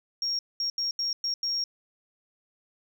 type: tone bursts at uneven times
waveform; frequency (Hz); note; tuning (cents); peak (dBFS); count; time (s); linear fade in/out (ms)
sine; 5570; F8; -5; -25; 6; 0.22-0.39 / 0.6-0.7 / 0.78-0.91 / 0.99-1.13 / 1.24-1.34 / 1.43-1.64; 2
effects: tanh soft clip ceiling -21 dBFS